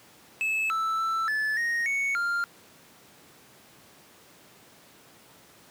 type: tone with pitch steps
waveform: triangle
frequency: 2604 / 1319 / 1328 / 1736 / 1866 / 2219 / 1396 Hz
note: E7 / E6 / E6 / A6 / A#6 / C#7 / F6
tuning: -22 / +1 / +12 / -24 / +1 / +1 / -1 cents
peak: -23 dBFS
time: 0.41-2.44 s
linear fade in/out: 0 ms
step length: 290 ms
effects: pink hiss -54 dBFS RMS until 5.7 s + high-pass 150 Hz 12 dB/octave